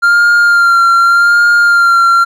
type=tone with vibrato; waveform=triangle; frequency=1393 Hz; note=F6; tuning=5 cents flat; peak=-3 dBFS; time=0.02-2.25 s; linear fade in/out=20 ms; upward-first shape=sine; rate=0.85 Hz; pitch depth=26 cents each way; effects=none